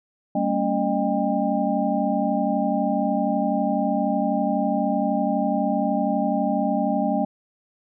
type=tone cluster; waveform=sine; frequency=196.4 / 228.9 / 280.3 / 613 / 797 Hz; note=G3 / A#3 / C#4 / D#5 / G5; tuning=+4 / -31 / +19 / -26 / +28 cents; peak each=-26 dBFS; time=0.35-7.25 s; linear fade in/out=5 ms; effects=none